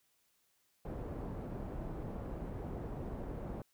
pink low-pass noise, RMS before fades -42 dBFS, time 0.85-3.62 s, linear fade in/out 2 ms, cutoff 640 Hz, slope 12 dB/octave, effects white hiss -75 dBFS RMS until 3.73 s

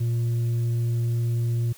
triangle tone with tanh clipping, 117.6 Hz, A#2, 16 cents sharp, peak -22 dBFS, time 0-1.73 s, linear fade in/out 10 ms, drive 8 dB, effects white hiss -50 dBFS RMS until 1.77 s

